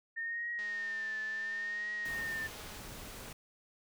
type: tone with vibrato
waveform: sine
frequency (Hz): 1820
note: A#6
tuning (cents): -42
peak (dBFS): -35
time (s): 0.16-2.48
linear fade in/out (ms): 20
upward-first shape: triangle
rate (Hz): 0.71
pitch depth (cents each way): 72
type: click train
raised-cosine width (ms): 0.2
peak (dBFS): -36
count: 460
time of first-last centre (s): 0.59-2.776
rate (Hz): 210
type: noise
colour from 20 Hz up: pink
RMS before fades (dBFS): -47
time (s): 2.05-3.33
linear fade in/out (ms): 5
effects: none